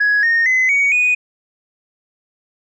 sine tone with pitch steps, 1672 / 1844.5 / 2035 / 2245 / 2476 Hz, G#6 / A#6 / C7 / C#7 / D#7, +11 / -19 / -49 / +21 / -9 cents, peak -10 dBFS, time 0-1.15 s, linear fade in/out 10 ms, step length 230 ms, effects tanh soft clip ceiling -9 dBFS

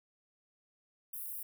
white high-pass noise, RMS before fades -42 dBFS, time 1.13-1.43 s, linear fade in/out 5 ms, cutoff 10000 Hz, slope 48 dB/octave, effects none

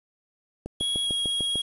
click train, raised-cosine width 2 ms, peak -20 dBFS, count 7, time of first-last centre 0.66-1.557 s, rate 6.69 Hz
square tone with pitch glide, 3322 to 3295 Hz, G#7 to G#7, 0 to -14 cents, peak -25 dBFS, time 0.8-1.62 s, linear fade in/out 10 ms, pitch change -14 cents, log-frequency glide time 1.03-1.09 s
effects resampled to 24000 Hz + 8-bit

